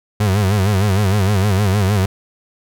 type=tone with vibrato; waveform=35% pulse; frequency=99.4 Hz; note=G2; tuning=25 cents sharp; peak=-11 dBFS; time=0.2-2.06 s; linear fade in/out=5 ms; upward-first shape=sine; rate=6.5 Hz; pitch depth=120 cents each way; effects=none